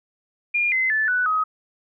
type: tone with pitch steps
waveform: sine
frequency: 2414 / 2054 / 1746.9 / 1486 / 1264.1 Hz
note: D7 / C7 / A6 / F#6 / D#6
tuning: +47 / -33 / -13 / +7 / +27 cents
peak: -18 dBFS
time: 0.54-1.44 s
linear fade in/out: 10 ms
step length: 180 ms
effects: none